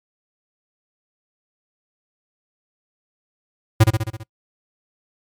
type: tone with echo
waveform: square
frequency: 110 Hz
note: A2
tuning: in tune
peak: -8 dBFS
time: 3.8-3.84 s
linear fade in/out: 10 ms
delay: 66 ms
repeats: 6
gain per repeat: -4 dB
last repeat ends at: 4.236 s
effects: noise-tail reverb RT60 0.1 s tail -24 dB re dry + MP3 96 kbps